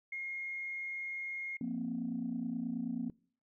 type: tone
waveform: sine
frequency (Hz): 2143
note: C7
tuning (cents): +41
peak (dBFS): -37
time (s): 0.12-1.57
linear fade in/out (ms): 5
type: chord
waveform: sine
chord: F suspended fourth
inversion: none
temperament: equal with one note detuned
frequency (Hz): 174.61 / 233.1 / 262.5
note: F3 / Bb3 / C4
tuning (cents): 0 / 0 / +6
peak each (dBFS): -42 / -36 / -38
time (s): 1.61-3.1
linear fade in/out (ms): 2
effects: noise-tail reverb RT60 0.5 s tail -25 dB re dry + tanh soft clip ceiling -27 dBFS